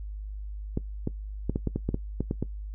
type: clicks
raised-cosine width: 3 ms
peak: -14 dBFS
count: 11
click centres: 0.774 / 1.074 / 1.496 / 1.559 / 1.673 / 1.76 / 1.89 / 1.944 / 2.206 / 2.311 / 2.426 s
effects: noise-tail reverb RT60 0.1 s tail -19 dB re dry + added 51 Hz sine -34 dBFS peak until 2.74 s